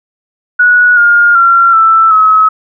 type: tone with pitch steps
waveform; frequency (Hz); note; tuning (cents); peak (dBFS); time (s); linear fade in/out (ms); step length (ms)
sine; 1464 / 1416.6 / 1370.7 / 1326.3 / 1283.4; F#6 / F6 / F6 / E6 / E6; -19 / +24 / -33 / +10 / -47; -3; 0.59-2.49; 10; 380
effects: none